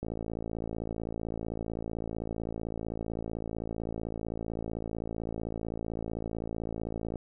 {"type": "click train", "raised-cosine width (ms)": 2, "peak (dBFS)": -22, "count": 398, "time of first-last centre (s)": [0.03, 7.157], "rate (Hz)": 55.7, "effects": []}